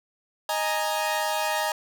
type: chord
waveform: sawtooth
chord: D# suspended fourth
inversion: none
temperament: equal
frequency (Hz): 622.3 / 830.6 / 932.3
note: D#5 / G#5 / A#5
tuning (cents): 0 / 0 / 0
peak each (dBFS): -25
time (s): 0.49-1.72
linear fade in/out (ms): 2
effects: none